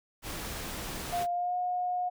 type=noise; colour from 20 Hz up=pink; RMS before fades=-38 dBFS; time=0.22-1.27 s; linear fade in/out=50 ms
type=tone with pitch glide; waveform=sine; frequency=701 to 721.1 Hz; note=F5 to F#5; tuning=+6 to -45 cents; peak=-28 dBFS; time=1.12-2.1 s; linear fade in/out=20 ms; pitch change=+49 cents; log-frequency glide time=1.3-1.56 s
effects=none